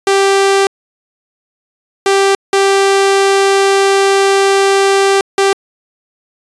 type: tone bursts at uneven times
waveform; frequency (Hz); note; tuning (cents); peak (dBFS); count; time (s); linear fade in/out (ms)
sawtooth; 392.3; G4; +1; -4; 4; 0.07-0.67 / 2.06-2.35 / 2.53-5.21 / 5.38-5.53; 2
effects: resampled to 22050 Hz